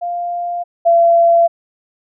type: tone pair in turn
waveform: sine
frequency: 698.5 / 679 Hz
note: F5 / F5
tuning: 0 / -49 cents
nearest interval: unison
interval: 49 cents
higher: first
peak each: -18 / -7 dBFS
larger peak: second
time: 0.01-0.64 / 0.85-1.48 s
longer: neither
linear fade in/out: 20 ms
effects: none